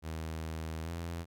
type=tone with pitch glide; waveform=sawtooth; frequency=80 to 84.61 Hz; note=D#2 to E2; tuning=+49 to +46 cents; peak=-33 dBFS; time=0.02-1.26 s; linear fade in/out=50 ms; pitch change=+97 cents; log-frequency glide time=0.84-0.9 s; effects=none